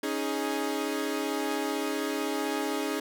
sawtooth chord, C# suspended second, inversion none, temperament equal with one note detuned, 277.2 / 312.9 / 415.3 Hz, C#4 / D#4 / G#4, 0 / +10 / 0 cents, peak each -29 dBFS, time 0.03-3 s, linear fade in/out 5 ms, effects none

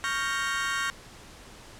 35% pulse chord, G half-diminished seventh, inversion second, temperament equal, 1108.7 / 1396.9 / 1568 / 1864.7 Hz, Db6 / F6 / G6 / Bb6, 0 / 0 / 0 / 0 cents, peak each -31 dBFS, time 0.04-0.9 s, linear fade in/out 0 ms, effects pink hiss -48 dBFS RMS until 1.79 s + low-pass 9000 Hz 12 dB/octave

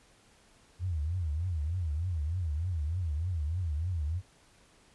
sine tone with vibrato, 82.41 Hz, E2, in tune, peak -29 dBFS, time 0.79-4.22 s, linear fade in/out 50 ms, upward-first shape triangle, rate 3.3 Hz, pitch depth 250 cents each way, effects pink hiss -62 dBFS RMS until 4.94 s + resampled to 24000 Hz

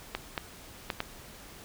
clicks, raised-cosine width 0.3 ms, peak -14 dBFS, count 4, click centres 0.15 / 0.378 / 0.902 / 1.004 s, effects pink hiss -49 dBFS RMS until 1.64 s

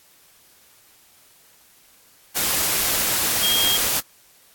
sine tone in noise, 3243 Hz, G#7, 42 cents flat, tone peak -19 dBFS, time 3.42-3.78 s, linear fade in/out 20 ms, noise white, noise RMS -21 dBFS, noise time 2.35-4.01 s, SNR -1 dB, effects white hiss -54 dBFS RMS until 4.54 s + AAC 64 kbps

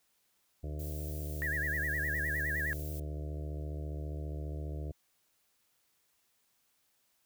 harmonic tone, 74.8 Hz, D2, 32 cents sharp, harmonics 1 / 2 / 4 / 5 / 6 / 7 / 8 / 9, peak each -37 / -43 / -49 / -51 / -53 / -54 / -55 / -56 dBFS, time 0.63-4.92 s, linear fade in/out 10 ms
violet noise, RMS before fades -48 dBFS, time 0.79-3 s, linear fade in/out 5 ms
sine tone with vibrato, 1778 Hz, A6, 18 cents sharp, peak -32 dBFS, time 1.42-2.73 s, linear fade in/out 0 ms, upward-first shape sine, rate 9.7 Hz, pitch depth 170 cents each way
effects white hiss -74 dBFS RMS until 7.25 s

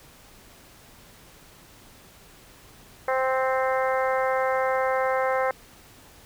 harmonic tone, 261.6 Hz, C4, in tune, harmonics 2 / 3 / 4 / 5 / 6 / 7 / 8, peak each -24 / -28 / -30 / -32 / -34 / -35 / -36 dBFS, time 3.08-5.51 s, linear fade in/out 2 ms, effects pink hiss -51 dBFS RMS until 6.25 s

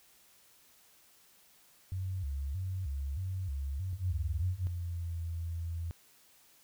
sine tone with vibrato, 80.5 Hz, E2, 41 cents flat, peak -33 dBFS, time 1.92-4.67 s, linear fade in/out 0 ms, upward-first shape square, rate 1.6 Hz, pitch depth 260 cents each way
sine tone with pitch glide, 89.2 to 83.71 Hz, F2 to E2, +37 to +27 cents, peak -34 dBFS, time 3.93-5.91 s, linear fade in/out 0 ms, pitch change -110 cents, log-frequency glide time 4.51-5.21 s
effects white hiss -63 dBFS RMS until 6.63 s

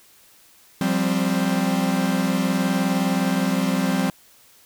45% pulse chord, F suspended second, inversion none, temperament equal with one note detuned, 176.54 / 196 / 261.6 Hz, F3 / G3 / C4, +19 / 0 / 0 cents, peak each -24 / -23 / -24 dBFS, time 0.81-4.1 s, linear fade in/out 2 ms, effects white hiss -53 dBFS RMS until 4.65 s

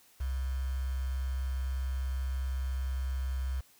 sine tone with quantisation, 65.41 Hz, C2, in tune, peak -30 dBFS, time 0.2-3.61 s, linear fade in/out 10 ms, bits 8, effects white hiss -62 dBFS RMS until 3.79 s

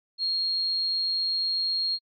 sine tone, 4258 Hz, C8, 30 cents sharp, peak -24 dBFS, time 0.18-1.99 s, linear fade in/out 50 ms, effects AAC 32 kbps

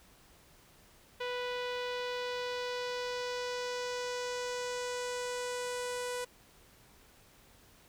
sawtooth tone with low-pass filter sweep, 493.5 Hz, B4, 1 cent flat, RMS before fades -37 dBFS, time 1.2-6.25 s, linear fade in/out 10 ms, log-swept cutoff 3300 to 9700 Hz, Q 1.7, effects pink hiss -61 dBFS RMS until 7.88 s

